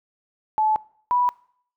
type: tone pair in turn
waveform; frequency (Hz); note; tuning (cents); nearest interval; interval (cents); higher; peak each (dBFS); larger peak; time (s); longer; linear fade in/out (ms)
sine; 864 / 982.5; A5 / B5; -32 / -9; major second; 223; second; -17; neither; 0.58-0.76 / 1.11-1.29; neither; 0
effects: noise-tail reverb RT60 0.6 s tail -22 dB re dry